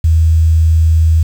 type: tone with quantisation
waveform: sine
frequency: 80.7 Hz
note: E2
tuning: 36 cents flat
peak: -6 dBFS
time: 0.04-1.23 s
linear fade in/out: 5 ms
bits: 6
effects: none